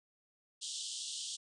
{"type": "band-pass noise", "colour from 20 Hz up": "pink", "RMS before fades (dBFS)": -42, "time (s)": [0.61, 1.37], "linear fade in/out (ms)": 20, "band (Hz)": [3000, 9100], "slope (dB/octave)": 96, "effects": []}